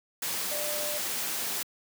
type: tone in noise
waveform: sine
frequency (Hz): 595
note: D5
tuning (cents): +22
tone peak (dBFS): -35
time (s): 0.51-0.98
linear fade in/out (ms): 5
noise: white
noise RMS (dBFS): -32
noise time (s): 0.22-1.63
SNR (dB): -6
effects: high-pass 150 Hz 12 dB/octave